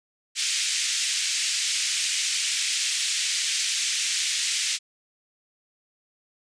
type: band-pass noise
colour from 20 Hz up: white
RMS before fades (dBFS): -26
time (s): 0.35-4.79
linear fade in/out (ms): 50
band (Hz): 2100 to 7800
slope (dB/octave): 24
effects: resampled to 22050 Hz